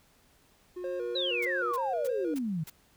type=tone; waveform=triangle; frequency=360 Hz; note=F#4; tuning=47 cents flat; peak=-34 dBFS; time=0.76-1.72 s; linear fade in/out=10 ms
type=tone with vibrato; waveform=triangle; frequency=506 Hz; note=B4; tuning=42 cents sharp; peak=-31 dBFS; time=0.84-2.34 s; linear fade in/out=2 ms; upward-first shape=square; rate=3.2 Hz; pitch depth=94 cents each way
type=exponential sweep; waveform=sine; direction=down; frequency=4078 to 149.1 Hz; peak=-29 dBFS; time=1.15-2.64 s; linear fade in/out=10 ms
type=noise bursts; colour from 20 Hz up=white; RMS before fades=-45 dBFS; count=5; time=1.42-2.7 s; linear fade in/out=5 ms; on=32 ms; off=280 ms
effects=pink hiss -64 dBFS RMS until 2.96 s